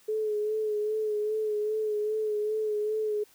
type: tone with vibrato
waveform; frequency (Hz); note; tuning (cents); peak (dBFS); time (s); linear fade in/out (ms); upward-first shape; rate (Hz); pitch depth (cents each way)
sine; 427; G#4; +48; -26; 0.08-3.24; 10; sine; 2.5; 34
effects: white hiss -60 dBFS RMS until 3.34 s